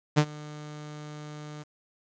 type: tone with ADSR envelope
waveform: sawtooth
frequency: 150 Hz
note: D3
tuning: 37 cents sharp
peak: -12 dBFS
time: 0.16-1.64 s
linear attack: 23 ms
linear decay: 65 ms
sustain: -23 dB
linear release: 23 ms
effects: resampled to 16000 Hz + 9-bit